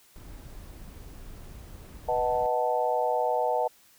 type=noise; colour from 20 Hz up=brown; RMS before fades=-44 dBFS; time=0.16-2.46 s; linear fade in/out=0 ms
type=chord; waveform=sine; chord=B dominant seventh; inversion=none; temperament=equal; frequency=493.9 / 622.3 / 740 / 880 Hz; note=B4 / D#5 / F#5 / A5; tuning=0 / 0 / 0 / 0 cents; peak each=-29 dBFS; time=2.08-3.68 s; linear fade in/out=10 ms
effects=white hiss -59 dBFS RMS until 3.98 s